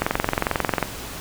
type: click train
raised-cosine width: 0.5 ms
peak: -4 dBFS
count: 19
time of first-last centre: 0.02-0.827 s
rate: 22.3 Hz
effects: pink hiss -34 dBFS RMS until 1.2 s